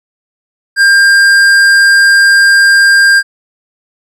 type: tone with tanh clipping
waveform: sine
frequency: 1599 Hz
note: G6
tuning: 34 cents sharp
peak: -5 dBFS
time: 0.76-3.23 s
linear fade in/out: 50 ms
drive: 13 dB
effects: none